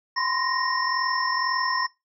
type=tone cluster; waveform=sine; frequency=1014 / 1056 / 1866 / 5360 Hz; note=B5 / C6 / A#6 / E8; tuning=+45 / +16 / +1 / +28 cents; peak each=-28 dBFS; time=0.16-1.87 s; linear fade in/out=10 ms; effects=noise-tail reverb RT60 0.2 s tail -19 dB re dry